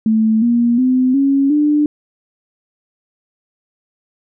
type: tone with pitch steps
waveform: sine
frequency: 220 / 237.2 / 255.7 / 275.6 / 297.1 Hz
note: A3 / A#3 / C4 / C#4 / D4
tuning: 0 / +30 / -40 / -10 / +20 cents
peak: -10 dBFS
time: 0.06-1.86 s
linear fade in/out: 2 ms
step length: 360 ms
effects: none